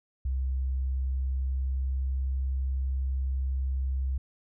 sine tone with pitch glide, 65.41 to 66.02 Hz, C2 to C2, 0 to +16 cents, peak -26 dBFS, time 0.25-4.18 s, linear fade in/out 5 ms, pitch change +16 cents, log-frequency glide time 0.58-2.3 s, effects none

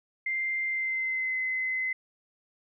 sine tone with pitch glide, 2093 to 2045 Hz, C7 to C7, 0 to -40 cents, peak -27 dBFS, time 0.26-1.93 s, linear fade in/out 5 ms, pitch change -40 cents, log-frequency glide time 0.66-1.36 s, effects none

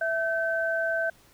sine tone pair together, 659 / 1540.4 Hz, E5 / G6, -1 / -31 cents, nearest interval octave + minor third, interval 1470 cents, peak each -27 dBFS, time 0.01-1.1 s, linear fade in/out 5 ms, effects pink hiss -58 dBFS RMS until 1.33 s

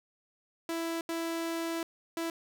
sawtooth tone bursts at uneven times, 331.4 Hz, E4, 9 cents sharp, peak -28 dBFS, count 3, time 0.69-1.01 / 1.09-1.83 / 2.17-2.3 s, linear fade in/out 2 ms, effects none

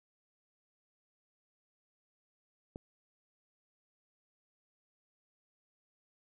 click, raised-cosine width 2 ms, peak -29 dBFS, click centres 2.759 s, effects none

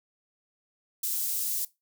white high-pass noise, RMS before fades -30 dBFS, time 1.03-1.65 s, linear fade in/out 5 ms, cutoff 7100 Hz, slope 12 dB/octave, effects noise-tail reverb RT60 0.2 s tail -19 dB re dry

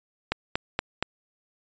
click train, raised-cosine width 0.3 ms, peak -8 dBFS, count 4, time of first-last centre 0.32-1.026 s, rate 4.25 Hz, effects resampled to 16000 Hz

